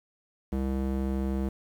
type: tone with band-pass filter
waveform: square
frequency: 66.3 Hz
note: C2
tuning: 23 cents sharp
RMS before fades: -29 dBFS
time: 0.52-1.49 s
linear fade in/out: 5 ms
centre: 240 Hz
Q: 0.88
effects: 9-bit